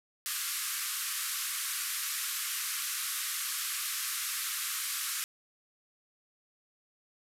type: band-pass noise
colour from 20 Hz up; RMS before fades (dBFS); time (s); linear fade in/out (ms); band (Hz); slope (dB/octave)
white; -35; 0.26-5.24; 0; 1100 to 14000; 96
effects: none